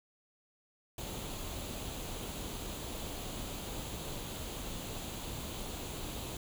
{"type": "noise with comb filter", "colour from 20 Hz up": "pink", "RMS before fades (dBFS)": -41, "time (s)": [0.98, 6.37], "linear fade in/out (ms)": 2, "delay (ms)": 0.28, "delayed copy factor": 0.5, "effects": []}